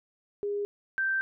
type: tone pair in turn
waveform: sine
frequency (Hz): 408.3 / 1563.5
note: G#4 / G6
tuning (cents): -29 / -5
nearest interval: octave + major seventh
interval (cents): 2324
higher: second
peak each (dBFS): -28 / -25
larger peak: second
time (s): 0.43-0.65 / 0.98-1.21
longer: second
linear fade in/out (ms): 0
effects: none